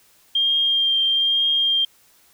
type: tone with vibrato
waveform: sine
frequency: 3199 Hz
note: G7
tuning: 34 cents sharp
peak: -16 dBFS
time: 0.35-1.85 s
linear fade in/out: 5 ms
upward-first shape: triangle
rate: 1.1 Hz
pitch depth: 17 cents each way
effects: white hiss -56 dBFS RMS until 2.33 s